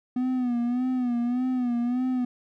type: tone with vibrato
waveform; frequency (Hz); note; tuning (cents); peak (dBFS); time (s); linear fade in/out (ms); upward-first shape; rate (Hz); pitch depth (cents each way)
triangle; 246.9; B3; 0; -21; 0.16-2.25; 5; sine; 1.7; 69
effects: none